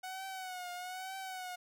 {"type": "tone with vibrato", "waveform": "sawtooth", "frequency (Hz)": 740, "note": "F#5", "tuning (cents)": 0, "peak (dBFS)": -37, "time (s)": [0.03, 1.56], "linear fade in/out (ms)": 10, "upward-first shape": "triangle", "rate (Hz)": 1.1, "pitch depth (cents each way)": 75, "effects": []}